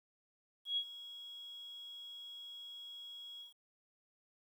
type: tone with ADSR envelope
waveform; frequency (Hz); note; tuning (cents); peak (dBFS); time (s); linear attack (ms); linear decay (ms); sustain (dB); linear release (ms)
sine; 3318; G#7; -2; -31; 0.65-3.54; 120; 68; -16; 130
effects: 11-bit